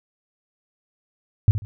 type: tone with echo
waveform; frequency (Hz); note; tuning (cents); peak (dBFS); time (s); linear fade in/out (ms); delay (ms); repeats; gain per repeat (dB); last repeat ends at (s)
sine; 103.83; G#2; 0; -9; 1.48-1.51; 0; 70; 2; -12; 1.65
effects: none